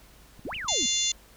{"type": "clicks", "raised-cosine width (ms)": 5, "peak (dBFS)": -35, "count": 7, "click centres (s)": [0.394, 0.466, 0.529, 0.565, 0.646, 0.723, 0.827]}
{"type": "exponential two-way sweep", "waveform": "sine", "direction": "up then down", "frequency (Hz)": [210, 3136, 210], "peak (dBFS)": -32, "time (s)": [0.45, 0.86], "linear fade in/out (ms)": 2, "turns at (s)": 0.55}
{"type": "harmonic tone", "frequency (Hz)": 698.5, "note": "F5", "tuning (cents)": 0, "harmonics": [3, 4, 5, 6, 7, 8, 9, 10], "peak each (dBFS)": [-40, -35, -28, -34, -39, -39, -30, -29], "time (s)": [0.68, 1.12], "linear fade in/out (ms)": 5}
{"effects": ["added 50 Hz sine -55 dBFS peak until 1.36 s", "pink hiss -55 dBFS RMS until 1.36 s"]}